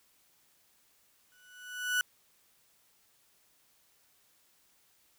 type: tone with exponential growth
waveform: 35% pulse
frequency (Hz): 1480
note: F#6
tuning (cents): 0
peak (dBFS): -23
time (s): 1.32-2.01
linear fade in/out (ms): 1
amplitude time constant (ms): 150
effects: white hiss -68 dBFS RMS until 5.18 s